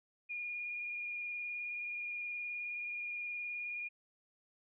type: tone with vibrato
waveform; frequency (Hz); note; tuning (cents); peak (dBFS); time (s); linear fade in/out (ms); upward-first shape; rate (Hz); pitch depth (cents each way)
sine; 2429; D#7; -42; -38; 0.29-3.89; 20; square; 19; 14
effects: none